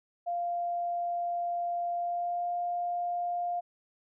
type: tone with pitch glide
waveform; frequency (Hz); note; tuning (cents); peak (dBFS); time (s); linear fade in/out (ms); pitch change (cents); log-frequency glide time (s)
sine; 696 to 702.5; F5 to F5; -6 to +10; -29; 0.26-3.61; 20; +16; 1.95-2.49
effects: none